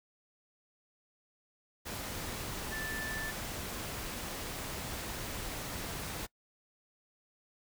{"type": "tone in noise", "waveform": "sine", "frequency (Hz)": 1760, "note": "A6", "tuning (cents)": 0, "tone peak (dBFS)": -38, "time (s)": [2.71, 3.32], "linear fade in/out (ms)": 20, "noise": "pink", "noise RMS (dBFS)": -40, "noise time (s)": [1.85, 6.27], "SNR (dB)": -1, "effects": ["noise-tail reverb RT60 0.1 s tail -23 dB re dry"]}